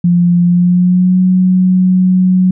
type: tone with pitch glide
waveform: sine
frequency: 174.61 to 184.35 Hz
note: F3 to F#3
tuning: 0 to -6 cents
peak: -6 dBFS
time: 0.04-2.51 s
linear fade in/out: 5 ms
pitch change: +94 cents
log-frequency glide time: 0.44-1.19 s
effects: none